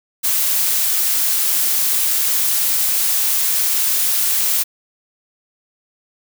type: noise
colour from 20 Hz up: blue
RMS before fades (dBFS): -17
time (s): 0.23-4.64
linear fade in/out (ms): 20
effects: none